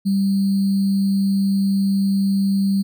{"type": "tone with sample-and-hold", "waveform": "sine", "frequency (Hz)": 196, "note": "G3", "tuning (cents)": 0, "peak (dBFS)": -15, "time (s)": [0.05, 2.83], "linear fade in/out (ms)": 20, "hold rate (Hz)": 4410, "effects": []}